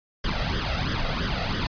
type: noise with flanger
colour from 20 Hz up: pink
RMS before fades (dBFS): -26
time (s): 0.24-1.67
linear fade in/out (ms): 5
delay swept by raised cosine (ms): 0.59 to 1.56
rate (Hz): 3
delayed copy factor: +0.7
effects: resampled to 11025 Hz